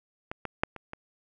clicks, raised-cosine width 0.5 ms, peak -19 / -18 / -8 / -25 / -23 dBFS, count 5, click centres 0.315 / 0.453 / 0.635 / 0.763 / 0.934 s, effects none

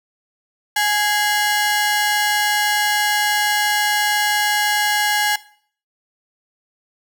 sawtooth ring-modulated tone, 1244.5 Hz, D#6, in tune, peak -9 dBFS, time 0.76-5.36 s, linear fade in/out 5 ms, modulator 407 Hz, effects noise-tail reverb RT60 0.5 s tail -17 dB re dry

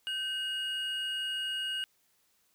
triangle tone pair together, 1542.7 / 2873 Hz, G6 / F7, -28 / +48 cents, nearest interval major seventh, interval 1076 cents, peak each -38 / -31 dBFS, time 0.07-1.84 s, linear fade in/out 0 ms, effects white hiss -71 dBFS RMS until 2.54 s

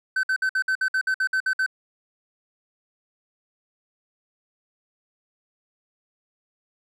triangle tone bursts, 1531 Hz, G6, 41 cents flat, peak -18 dBFS, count 12, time 0.16-1.663 s, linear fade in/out 5 ms, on 73 ms, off 57 ms, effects resampled to 32000 Hz

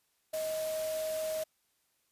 sine tone in noise, 630 Hz, D#5, 21 cents sharp, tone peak -32 dBFS, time 0.33-1.44 s, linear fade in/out 10 ms, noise white, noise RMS -43 dBFS, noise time 0.33-1.44 s, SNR +8 dB, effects white hiss -75 dBFS RMS until 2.11 s + resampled to 32000 Hz

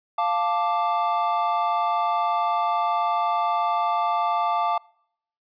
triangle chord, D minor, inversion first, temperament equal, 698.5 / 880 / 1174.7 Hz, F5 / A5 / D6, 0 / 0 / 0 cents, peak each -23 dBFS, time 0.18-4.78 s, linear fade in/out 5 ms, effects noise-tail reverb RT60 0.7 s tail -26 dB re dry + resampled to 11025 Hz

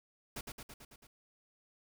pink noise with echo, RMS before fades -42 dBFS, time 0.36-0.41 s, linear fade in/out 5 ms, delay 110 ms, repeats 6, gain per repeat -3 dB, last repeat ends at 1.07 s, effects none

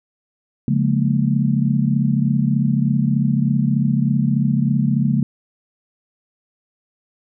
sine chord, Bb minor seventh, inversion first, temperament just, 139.85 / 174.81 / 209.8 / 233.1 Hz, Db3 / F3 / Ab3 / Bb3, +16 / +2 / +18 / 0 cents, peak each -18 / -23 / -20 / -21 dBFS, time 0.68-5.23 s, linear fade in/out 2 ms, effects none

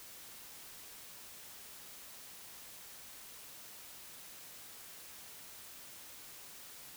silence, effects white hiss -52 dBFS RMS until 6.96 s

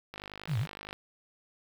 click train, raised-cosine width 0.3 ms, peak -25 dBFS, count 41, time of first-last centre 0.14-0.929 s, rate 50.7 Hz
sine linear two-way sweep, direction down then up, 181.2 to 98 to 181.2 Hz, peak -27 dBFS, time 0.47-0.67 s, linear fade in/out 50 ms, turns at 0.59 s
effects 8-bit

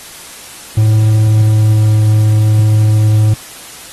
triangle tone with pitch glide, 108.6 to 107.48 Hz, A2 to A2, -22 to -40 cents, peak -4 dBFS, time 0.77-3.34 s, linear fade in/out 5 ms, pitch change -18 cents, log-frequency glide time 1.04-2.04 s, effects white hiss -32 dBFS RMS until 3.92 s + AAC 32 kbps

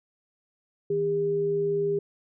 sine tone pair together, 159.5 / 403.1 Hz, D#3 / G4, +43 / +48 cents, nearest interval octave + major third, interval 1605 cents, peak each -34 / -23 dBFS, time 0.9-1.99 s, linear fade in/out 5 ms, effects none

